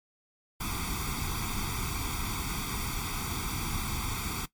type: noise with comb filter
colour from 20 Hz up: pink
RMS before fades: -33 dBFS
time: 0.6-4.46 s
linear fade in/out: 10 ms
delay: 0.86 ms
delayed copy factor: +1
effects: noise-tail reverb RT60 0.1 s tail -17 dB re dry + MP3 96 kbps